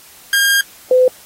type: tone pair in turn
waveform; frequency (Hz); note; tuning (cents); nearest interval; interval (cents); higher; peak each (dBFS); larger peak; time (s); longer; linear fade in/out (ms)
sawtooth / sine; 1613 / 508.1; G6 / B4; +49 / +49; octave + minor sixth; 2000; first; -7; neither; 0.33-0.61 / 0.91-1.08; first; 2
effects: white hiss -42 dBFS RMS until 1.25 s + AAC 48 kbps